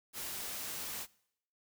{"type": "noise", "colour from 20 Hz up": "white", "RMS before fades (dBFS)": -41, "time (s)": [0.13, 1.07], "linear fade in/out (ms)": 50, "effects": ["noise-tail reverb RT60 0.7 s tail -22 dB re dry"]}